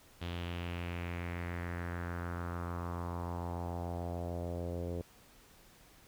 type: tone with low-pass filter sweep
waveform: sawtooth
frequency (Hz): 86.8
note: F2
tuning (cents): -10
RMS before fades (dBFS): -39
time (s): 0.21-5.02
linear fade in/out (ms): 10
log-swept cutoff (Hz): 3400 to 480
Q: 3.2
effects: pink hiss -61 dBFS RMS until 6.07 s